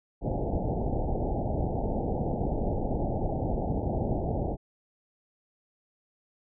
pink low-pass noise, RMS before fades -29 dBFS, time 0.21-4.57 s, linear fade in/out 50 ms, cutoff 840 Hz, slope 96 dB/octave, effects none

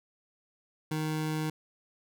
25% pulse tone, 155.56 Hz, D#3, in tune, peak -26 dBFS, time 0.91-1.5 s, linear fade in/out 5 ms, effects none

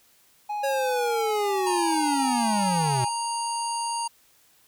triangle tone with vibrato, 830.6 Hz, G#5, in tune, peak -25 dBFS, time 0.49-3.09 s, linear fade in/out 10 ms, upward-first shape square, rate 5 Hz, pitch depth 9 cents each way
square linear sweep, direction down, 554.4 to 119.6 Hz, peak -25 dBFS, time 0.63-3.05 s, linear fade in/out 10 ms
harmonic tone, 932.3 Hz, A#5, in tune, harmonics 1 / 3 / 5 / 7 / 9 / 10, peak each -27 / -40 / -36 / -40 / -45 / -35 dBFS, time 1.66-4.08 s, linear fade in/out 10 ms
effects white hiss -60 dBFS RMS until 4.67 s

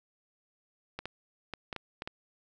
clicks, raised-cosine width 0.3 ms, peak -21 dBFS, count 7, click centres 0.99 / 1.056 / 1.537 / 1.728 / 1.763 / 2.021 / 2.075 s, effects none

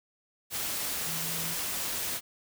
sine tone in noise, 164.81 Hz, E3, in tune, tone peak -41 dBFS, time 1.04-1.57 s, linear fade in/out 50 ms, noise white, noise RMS -33 dBFS, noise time 0.5-2.21 s, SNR -11 dB, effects none

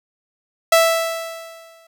sawtooth tone with exponential decay, 659.3 Hz, E5, in tune, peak -5 dBFS, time 0.72-1.87 s, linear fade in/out 5 ms, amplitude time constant 250 ms, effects none

